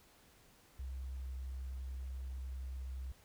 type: tone with pitch glide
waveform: sine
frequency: 65.4 to 64.99 Hz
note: C2 to C2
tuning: 0 to -11 cents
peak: -40 dBFS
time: 0.79-3.12 s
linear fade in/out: 5 ms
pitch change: -11 cents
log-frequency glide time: 1.11-1.29 s
effects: pink hiss -65 dBFS RMS until 3.24 s